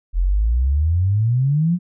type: exponential sweep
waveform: sine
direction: up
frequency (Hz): 41.2 to 182.7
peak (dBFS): -14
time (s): 0.13-1.79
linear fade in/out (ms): 50
effects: none